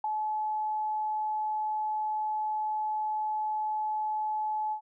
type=tone with ADSR envelope; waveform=sine; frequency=858 Hz; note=A5; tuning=44 cents flat; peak=-24 dBFS; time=0.04-4.81 s; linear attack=4 ms; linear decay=5 ms; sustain=-4 dB; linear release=89 ms; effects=none